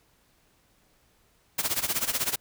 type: noise with tremolo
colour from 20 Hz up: white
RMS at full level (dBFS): -25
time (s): 1.58-2.36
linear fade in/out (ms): 10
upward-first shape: sine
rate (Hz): 16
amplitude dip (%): 85
effects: pink hiss -65 dBFS RMS until 2.4 s